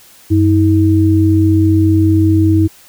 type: tone pair together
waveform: sine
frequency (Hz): 95.17 / 320.1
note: F#2 / D#4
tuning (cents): +49 / +49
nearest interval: octave + major sixth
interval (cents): 2100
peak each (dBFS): -10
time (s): 0.3-2.68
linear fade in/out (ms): 20
effects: white hiss -43 dBFS RMS until 2.88 s